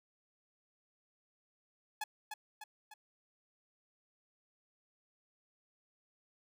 sawtooth tone with echo, 851 Hz, G#5, 42 cents sharp, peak -32 dBFS, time 2.01-2.04 s, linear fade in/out 5 ms, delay 300 ms, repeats 3, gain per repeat -5 dB, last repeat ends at 2.94 s, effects none

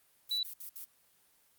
violet noise bursts, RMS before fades -44 dBFS, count 4, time 0.29-0.847 s, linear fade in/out 5 ms, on 92 ms, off 63 ms
sine tone, 3951 Hz, B7, in tune, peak -30 dBFS, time 0.31-0.43 s, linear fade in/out 2 ms
effects white hiss -68 dBFS RMS until 1.58 s + Opus 32 kbps

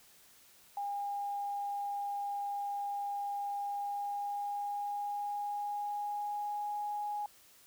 sine tone with pitch glide, 810 to 828.9 Hz, G#5 to G#5, -43 to -4 cents, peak -34 dBFS, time 0.77-7.26 s, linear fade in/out 2 ms, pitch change +39 cents, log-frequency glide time 3.64-6.8 s, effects white hiss -61 dBFS RMS until 7.66 s

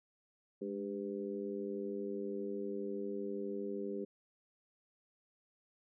harmonic tone with a mistuned harmonic, 99.8 Hz, G2, 32 cents sharp, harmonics 2 / 3 / 4 / 5, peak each -43 / -45 / -40 / -46 dBFS, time 0.61-4.05 s, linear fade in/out 10 ms, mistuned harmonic 2, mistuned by +63 cents, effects none

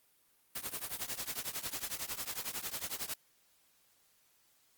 white noise with tremolo, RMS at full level -36 dBFS, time 0.55-3.14 s, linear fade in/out 5 ms, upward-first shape triangle, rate 11 Hz, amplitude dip 95%, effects white hiss -70 dBFS RMS until 4.77 s + Opus 32 kbps

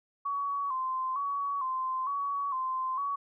sine tone with vibrato, 1082 Hz, C#6, 42 cents flat, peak -29 dBFS, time 0.25-3.16 s, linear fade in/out 10 ms, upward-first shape square, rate 1.1 Hz, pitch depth 70 cents each way, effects none

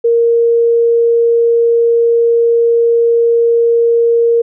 sine tone, 466.2 Hz, A#4, in tune, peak -7 dBFS, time 0.04-4.42 s, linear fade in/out 10 ms, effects none

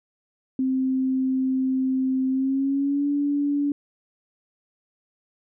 sine tone with pitch glide, 261.6 to 286.9 Hz, C4 to D4, 0 to -40 cents, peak -20 dBFS, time 0.59-3.72 s, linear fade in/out 2 ms, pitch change +160 cents, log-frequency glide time 2.29-3.07 s, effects none

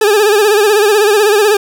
40% pulse tone with vibrato, 417.5 Hz, G#4, 9 cents sharp, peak -6 dBFS, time 0.01-1.57 s, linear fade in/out 5 ms, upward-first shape sine, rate 16 Hz, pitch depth 85 cents each way, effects none

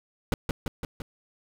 brown noise with echo, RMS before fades -22 dBFS, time 0.32-0.34 s, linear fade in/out 2 ms, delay 170 ms, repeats 4, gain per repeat -3 dB, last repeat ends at 1.02 s, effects none

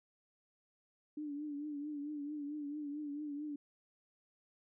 sine tone with vibrato, 293.7 Hz, D4, in tune, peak -39 dBFS, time 1.17-3.56 s, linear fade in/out 5 ms, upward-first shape triangle, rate 4.5 Hz, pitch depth 69 cents each way, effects none

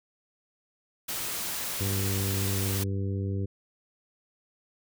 white noise, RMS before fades -33 dBFS, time 1.08-2.84 s, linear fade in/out 10 ms
harmonic tone, 97.9 Hz, G2, 2 cents flat, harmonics 1 / 2 / 3 / 4 / 5, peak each -28 / -36 / -39 / -39 / -44 dBFS, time 1.8-3.46 s, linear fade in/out 10 ms
effects none

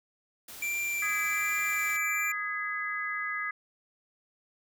white noise, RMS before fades -45 dBFS, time 0.48-1.97 s, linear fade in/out 5 ms
square tone with vibrato, 2349 Hz, D7, in tune, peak -30 dBFS, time 0.62-2.32 s, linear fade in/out 5 ms, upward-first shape triangle, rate 1.3 Hz, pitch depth 15 cents each way
sine chord, G# minor, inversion second, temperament equal with one note detuned, 1244.5 / 1661.2 / 2026 Hz, D#6 / G#6 / B6, 0 / 0 / +44 cents, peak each -36 / -35 / -34 dBFS, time 1.02-3.51 s, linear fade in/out 5 ms
effects none

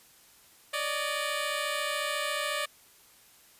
10% pulse tone pair together, 574 / 608.1 Hz, D5 / D#5, -40 / -40 cents, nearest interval minor second, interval 100 cents, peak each -24 dBFS, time 0.73-2.66 s, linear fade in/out 10 ms, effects white hiss -58 dBFS RMS until 3.59 s + resampled to 32000 Hz

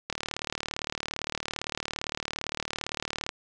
click train, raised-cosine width 0.2 ms, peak -13 dBFS, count 121, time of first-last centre 0.1-3.291 s, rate 37.6 Hz, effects resampled to 22050 Hz + 9-bit

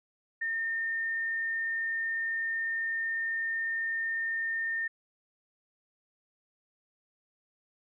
sine tone, 1818 Hz, A#6, 44 cents flat, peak -29 dBFS, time 0.41-4.88 s, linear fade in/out 10 ms, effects none

